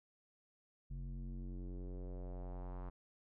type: tone with low-pass filter sweep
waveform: square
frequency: 45.32 Hz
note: F#1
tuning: 35 cents flat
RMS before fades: -45 dBFS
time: 0.9-2.9 s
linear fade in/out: 10 ms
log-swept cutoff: 160 to 1100 Hz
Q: 2
effects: none